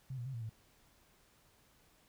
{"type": "tone with pitch steps", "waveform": "sine", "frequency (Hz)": [131.8, 120.2, 133.9, 116.4, 110.7], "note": ["C3", "B2", "C3", "A#2", "A2"], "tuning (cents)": [13, -46, 40, -2, 11], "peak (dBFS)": -39, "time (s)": [0.1, 0.495], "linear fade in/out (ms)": 5, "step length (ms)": 79, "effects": ["pink hiss -68 dBFS RMS until 2.08 s"]}